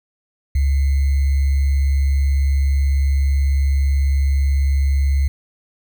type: tone with sample-and-hold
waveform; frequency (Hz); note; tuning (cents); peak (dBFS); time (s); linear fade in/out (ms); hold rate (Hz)
sine; 69.1; C#2; -5; -13; 0.55-5.28; 5; 2100
effects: none